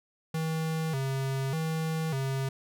square tone with vibrato, 146.83 Hz, D3, in tune, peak -29 dBFS, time 0.34-2.49 s, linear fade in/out 5 ms, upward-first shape square, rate 0.84 Hz, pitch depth 150 cents each way, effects none

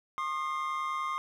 triangle tone cluster, 1072 / 1222 / 2101 Hz, C6 / D#6 / C7, +42 / -32 / +7 cents, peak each -32 / -32 / -40 dBFS, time 0.18-1.18 s, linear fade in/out 0 ms, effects none

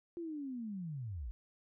sine linear sweep, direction down, 349.2 to 48.1 Hz, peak -39 dBFS, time 0.17-1.31 s, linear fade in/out 0 ms, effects none

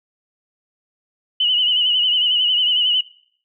sine tone with vibrato, 2960 Hz, F#7, in tune, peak -14 dBFS, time 1.4-3.01 s, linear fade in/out 5 ms, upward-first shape sine, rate 11 Hz, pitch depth 60 cents each way, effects noise-tail reverb RT60 0.6 s tail -22 dB re dry

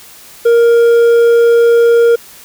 triangle tone with hard clipping, 467.9 Hz, A#4, 6 cents sharp, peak -6 dBFS, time 0.45-2.16 s, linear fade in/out 10 ms, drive 7 dB, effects white hiss -37 dBFS RMS until 2.44 s

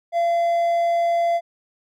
triangle tone, 683 Hz, F5, 39 cents flat, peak -15 dBFS, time 0.12-1.41 s, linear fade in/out 50 ms, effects none

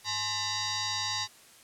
sine tone with frequency modulation, 101.1 Hz, G#2, 46 cents flat, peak -29 dBFS, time 0.04-1.28 s, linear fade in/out 50 ms, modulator 951 Hz, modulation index 5.9, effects white hiss -55 dBFS RMS until 1.63 s + low-pass 11000 Hz 12 dB/octave

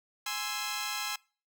10% pulse chord, Ab augmented, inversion none, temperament equal, 830.6 / 1046.5 / 1318.5 Hz, Ab5 / C6 / E6, 0 / 0 / 0 cents, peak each -29 dBFS, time 0.26-1.16 s, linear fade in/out 5 ms, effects noise-tail reverb RT60 0.4 s tail -25 dB re dry

